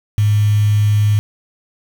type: tone with quantisation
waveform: sine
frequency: 104.8 Hz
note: G#2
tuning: 16 cents sharp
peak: -10 dBFS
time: 0.18-1.19 s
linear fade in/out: 0 ms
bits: 5
effects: none